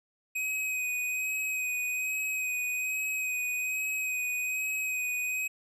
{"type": "tone with vibrato", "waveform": "square", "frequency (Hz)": 2515, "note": "D#7", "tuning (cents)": 18, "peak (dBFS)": -30, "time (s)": [0.35, 5.48], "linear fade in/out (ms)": 10, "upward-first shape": "sine", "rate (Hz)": 1.2, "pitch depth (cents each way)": 22, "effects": ["resampled to 32000 Hz"]}